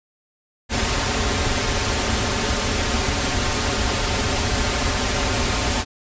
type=noise with comb filter; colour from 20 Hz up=pink; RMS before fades=-21 dBFS; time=0.69-5.85 s; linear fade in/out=50 ms; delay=6.1 ms; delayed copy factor=-0.65; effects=resampled to 16000 Hz